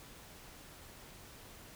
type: silence
effects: pink hiss -54 dBFS RMS until 1.75 s